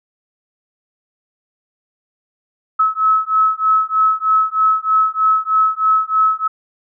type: beating tone pair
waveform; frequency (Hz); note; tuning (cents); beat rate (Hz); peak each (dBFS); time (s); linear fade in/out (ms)
sine; 1291 / 1294.2; E6 / E6; -37 / -32; 3.2; -15; 2.79-6.48; 10
effects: none